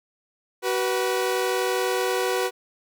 sawtooth tone pair together, 376.9 / 489 Hz, F#4 / B4, +32 / -17 cents, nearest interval perfect fourth, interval 451 cents, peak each -21 dBFS, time 0.62-2.51 s, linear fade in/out 50 ms, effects none

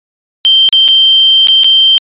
sine tone with dropouts, 3136 Hz, G7, in tune, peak -3 dBFS, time 0.45-1.98 s, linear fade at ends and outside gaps 0 ms, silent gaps 0.689-0.727 / 0.88-0.886 / 1.472-1.484 / 1.635-1.644 s, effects resampled to 8000 Hz

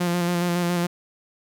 sawtooth tone with vibrato, 174.7 Hz, F3, 1 cent sharp, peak -17 dBFS, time 0-0.87 s, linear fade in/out 10 ms, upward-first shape square, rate 7.2 Hz, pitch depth 21 cents each way, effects none

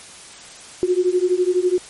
sine beating tone pair, 356.7 / 368.7 Hz, F4 / F#4, +37 / -6 cents, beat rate 12 Hz, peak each -18 / -18 dBFS, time 0.83-1.78 s, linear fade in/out 0 ms, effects white hiss -40 dBFS RMS until 1.89 s + MP3 48 kbps

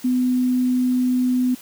sine tone, 251.5 Hz, B3, 32 cents sharp, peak -16 dBFS, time 0.04-1.55 s, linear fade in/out 10 ms, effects white hiss -43 dBFS RMS until 1.61 s

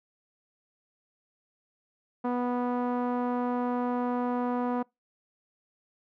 sawtooth tone with low-pass filter, 245.7 Hz, B3, 9 cents flat, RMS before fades -29 dBFS, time 2.24-4.83 s, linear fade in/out 10 ms, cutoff 1000 Hz, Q 1.7, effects noise-tail reverb RT60 0.2 s tail -25 dB re dry

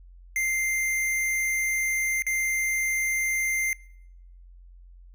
square tone with dropouts, 2093 Hz, C7, in tune, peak -24 dBFS, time 0.36-3.73 s, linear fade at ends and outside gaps 1 ms, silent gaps 2.222-2.266 s, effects noise-tail reverb RT60 0.8 s tail -25 dB re dry + added 44 Hz sine -46 dBFS peak until 5.14 s

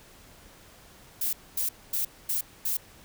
violet noise bursts, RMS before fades -28 dBFS, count 5, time 1.21-2.77 s, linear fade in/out 5 ms, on 120 ms, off 240 ms, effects pink hiss -53 dBFS RMS until 3.04 s

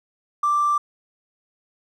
triangle tone with hard clipping, 1176 Hz, D6, 2 cents sharp, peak -17 dBFS, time 0.43-0.78 s, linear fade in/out 5 ms, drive 3 dB, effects none

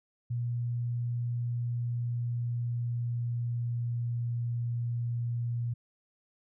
sine tone with pitch glide, 119.9 to 118.87 Hz, A#2 to A#2, +49 to +34 cents, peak -29 dBFS, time 0.3-5.74 s, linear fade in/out 10 ms, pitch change -15 cents, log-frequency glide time 1.72-4.35 s, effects none

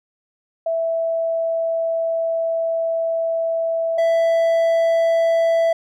sine / triangle tone pair in turn, 659 / 662.6 Hz, E5 / E5, -1 / +9 cents, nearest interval unison, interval 10 cents, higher second, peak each -18 / -12 dBFS, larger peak second, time 0.66-3.98 / 3.98-5.73 s, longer first, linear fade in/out 5 ms, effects none

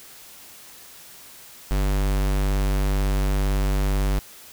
square tone, 48.96 Hz, G1, 1 cent flat, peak -20 dBFS, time 1.71-4.19 s, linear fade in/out 0 ms, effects white hiss -45 dBFS RMS until 4.52 s

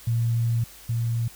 sine tone pair in turn, 116.54 / 116.54 Hz, A#2 / A#2, 0 / 0 cents, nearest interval unison, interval 0 cents, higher neither, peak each -20 / -22 dBFS, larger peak first, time 0.07-0.64 / 0.89-1.28 s, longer first, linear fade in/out 5 ms, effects added 50 Hz sine -55 dBFS peak until 1.35 s + white hiss -47 dBFS RMS until 1.35 s

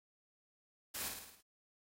white noise with echo, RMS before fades -42 dBFS, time 0.94-1.09 s, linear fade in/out 10 ms, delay 54 ms, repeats 6, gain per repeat -4 dB, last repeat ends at 1.414 s, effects AAC 48 kbps

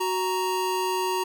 square tone pair together, 371.4 / 935 Hz, F#4 / A#5, +7 / +5 cents, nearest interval octave + major third, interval 1598 cents, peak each -28 / -27 dBFS, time 0-1.24 s, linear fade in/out 10 ms, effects none

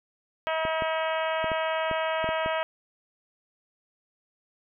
harmonic tone, 320.1 Hz, D#4, 49 cents sharp, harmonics 2 / 3 / 4 / 5 / 6 / 7 / 8 / 9 / 10, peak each -28 / -32 / -34 / -36 / -38 / -39 / -40 / -41 / -42 dBFS, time 0.47-2.63 s, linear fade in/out 0 ms
clicks, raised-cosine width 2 ms, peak -21 dBFS, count 8, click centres 0.652 / 0.822 / 1.443 / 1.517 / 1.913 / 2.243 / 2.29 / 2.461 s
effects none

